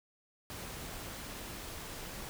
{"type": "noise", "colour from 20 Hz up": "pink", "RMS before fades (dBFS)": -44, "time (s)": [0.5, 2.29], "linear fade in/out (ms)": 0, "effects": []}